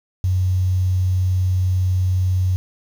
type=tone with quantisation; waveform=sine; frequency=92.2 Hz; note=F#2; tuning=6 cents flat; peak=-15 dBFS; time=0.24-2.56 s; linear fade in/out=0 ms; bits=7; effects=none